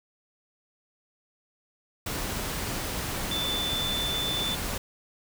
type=tone in noise; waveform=sine; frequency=3520 Hz; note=A7; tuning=in tune; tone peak=-28 dBFS; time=3.31-4.55 s; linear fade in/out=5 ms; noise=pink; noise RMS=-32 dBFS; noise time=2.06-4.78 s; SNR=+1 dB; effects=none